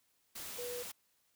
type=tone in noise; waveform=sine; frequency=487.8 Hz; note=B4; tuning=21 cents flat; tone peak=-40 dBFS; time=0.58-0.83 s; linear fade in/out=10 ms; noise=white; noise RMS=-45 dBFS; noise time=0.35-0.92 s; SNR=+2 dB; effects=white hiss -75 dBFS RMS until 1.35 s